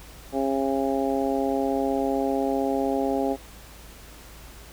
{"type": "harmonic tone", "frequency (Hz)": 135.7, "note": "C#3", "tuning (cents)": -36, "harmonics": [2, 3, 4, 5, 6], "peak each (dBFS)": [-26, -28, -29, -30, -31], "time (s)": [0.32, 3.37], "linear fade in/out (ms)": 50, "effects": ["added 54 Hz sine -46 dBFS peak until 4.72 s", "pink hiss -47 dBFS RMS until 4.72 s"]}